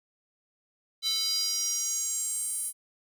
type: tone with high-pass filter sweep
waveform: square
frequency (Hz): 439.9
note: A4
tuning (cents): 0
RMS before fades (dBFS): -30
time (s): 1.02-2.73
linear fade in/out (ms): 50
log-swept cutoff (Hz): 4000 to 10000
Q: 5.9
effects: none